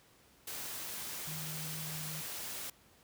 sine tone in noise, 155.56 Hz, D#3, in tune, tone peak -43 dBFS, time 1.27-2.21 s, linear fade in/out 5 ms, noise white, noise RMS -42 dBFS, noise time 0.47-2.7 s, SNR -4 dB, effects pink hiss -64 dBFS RMS until 3.03 s + high-pass 60 Hz 12 dB/octave

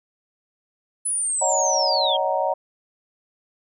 sine linear sweep, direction down, 10140 to 3135 Hz, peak -21 dBFS, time 1.05-2.17 s, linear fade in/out 10 ms
sine chord, D# minor seventh, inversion third, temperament just, 560 / 622.3 / 746.7 / 933.4 Hz, C#5 / D#5 / F#5 / A#5, +18 / 0 / +16 / +2 cents, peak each -25 dBFS, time 1.41-2.54 s, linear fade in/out 10 ms
effects none

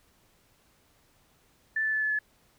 sine tone with pitch steps, 1760 / 1748.9 / 1737.8 / 1726.8 / 1715.8 Hz, A6 / A6 / A6 / A6 / A6, 0 / -11 / -22 / -33 / -44 cents, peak -25 dBFS, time 1.76-2.19 s, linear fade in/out 5 ms, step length 86 ms, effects pink hiss -65 dBFS RMS until 2.58 s

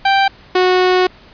sawtooth tone pair in turn, 784 / 366.9 Hz, G5 / F#4, 0 / -15 cents, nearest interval octave + minor second, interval 1315 cents, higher first, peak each -6 dBFS, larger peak neither, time 0.05-0.28 / 0.55-1.07 s, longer second, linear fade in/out 5 ms, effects pink hiss -43 dBFS RMS until 1.33 s + resampled to 11025 Hz

